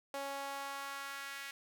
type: tone with high-pass filter sweep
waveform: sawtooth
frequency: 277.2 Hz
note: C#4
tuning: in tune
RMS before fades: -43 dBFS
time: 0.14-1.51 s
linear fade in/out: 2 ms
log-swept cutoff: 600 to 1900 Hz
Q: 1.8
effects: none